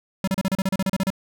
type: tone bursts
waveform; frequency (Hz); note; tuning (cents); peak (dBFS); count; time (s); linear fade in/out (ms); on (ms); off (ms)
square; 191.5; G3; -40; -20; 13; 0.24-1.103; 2; 35; 34
effects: none